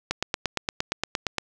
click train, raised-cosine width 0.2 ms, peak -7 dBFS, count 12, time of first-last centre 0.11-1.383 s, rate 8.64 Hz, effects none

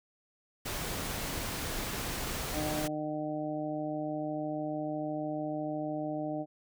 pink noise, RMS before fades -36 dBFS, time 0.65-2.88 s, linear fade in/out 10 ms
harmonic tone, 152.3 Hz, D#3, 37 cents flat, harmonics 1 / 2 / 3 / 4 / 5, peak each -42 / -35 / -48 / -37 / -41 dBFS, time 2.52-6.46 s, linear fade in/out 50 ms
effects none

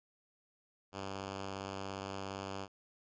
5% pulse tone, 97.3 Hz, G2, 12 cents flat, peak -29 dBFS, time 0.92-2.68 s, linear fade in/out 50 ms, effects resampled to 16000 Hz

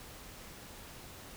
silence, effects pink hiss -50 dBFS RMS until 1.36 s

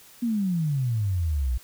sine exponential sweep, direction down, 244.7 to 58.3 Hz, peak -22 dBFS, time 0.22-1.58 s, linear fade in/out 10 ms, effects white hiss -51 dBFS RMS until 1.63 s

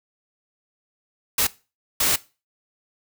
white noise bursts at uneven times, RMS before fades -20 dBFS, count 2, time 1.38-1.47 / 2-2.16 s, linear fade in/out 5 ms, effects noise-tail reverb RT60 0.3 s tail -19 dB re dry

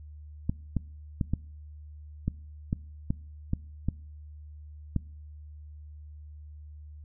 clicks, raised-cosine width 5 ms, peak -14 dBFS, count 10, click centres 0.495 / 0.767 / 1.212 / 1.336 / 2.28 / 2.729 / 3.105 / 3.534 / 3.886 / 4.963 s, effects noise-tail reverb RT60 0.6 s tail -24 dB re dry + added 75 Hz sine -43 dBFS peak until 7.04 s

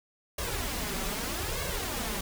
pink noise with flanger, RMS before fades -33 dBFS, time 0.38-2.21 s, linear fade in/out 5 ms, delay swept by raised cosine 1.8 to 5.2 ms, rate 0.8 Hz, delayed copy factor +0.7, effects none

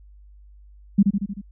sine tone with echo, 199.6 Hz, G3, 32 cents sharp, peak -10 dBFS, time 0.98-1.03 s, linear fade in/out 10 ms, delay 77 ms, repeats 5, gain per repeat -4 dB, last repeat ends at 1.415 s, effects added 50 Hz sine -45 dBFS peak until 1.51 s

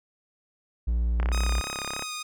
triangle tone, 58.27 Hz, A#1, in tune, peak -20 dBFS, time 0.87-1.61 s, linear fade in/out 10 ms
click train, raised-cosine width 0.5 ms, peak -17 dBFS, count 29, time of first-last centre 1.2-2.024 s, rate 34 Hz
10% pulse tone with vibrato, 1244.5 Hz, D#6, in tune, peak -24 dBFS, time 1.32-2.23 s, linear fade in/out 10 ms, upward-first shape sine, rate 3.3 Hz, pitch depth 19 cents each way
effects none

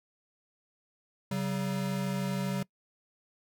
square tone pair together, 138.1 / 190.8 Hz, C#3 / G3, -6 / -47 cents, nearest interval tritone, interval 559 cents, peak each -35 / -32 dBFS, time 1.31-2.63 s, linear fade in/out 5 ms, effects noise-tail reverb RT60 0.1 s tail -23 dB re dry

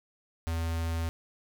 square tone with notch filter, 82.41 Hz, E2, in tune, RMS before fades -31 dBFS, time 0.47-1.09 s, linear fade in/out 0 ms, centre 340 Hz, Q 1.6, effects none

